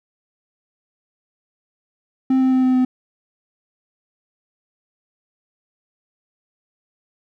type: tone with pitch steps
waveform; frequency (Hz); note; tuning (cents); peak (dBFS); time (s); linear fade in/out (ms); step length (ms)
triangle; 262.1 / 260.3 / 258.5 / 256.7 / 254.9; C4 / C4 / C4 / C4 / C4; +3 / -9 / -21 / -33 / -45; -11; 2.3-2.85; 5; 110
effects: none